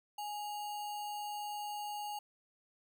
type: tone with sample-and-hold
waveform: sine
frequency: 830.6 Hz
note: G#5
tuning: in tune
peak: -38 dBFS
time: 0.18-2.19 s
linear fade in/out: 5 ms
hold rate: 3675 Hz
effects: none